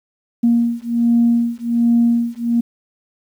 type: beating tone pair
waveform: sine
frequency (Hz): 234.4 / 235.7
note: A#3 / A#3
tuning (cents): +10 / +19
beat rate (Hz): 1.3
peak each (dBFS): -15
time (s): 0.43-2.61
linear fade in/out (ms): 10
effects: tanh soft clip ceiling -5 dBFS + 8-bit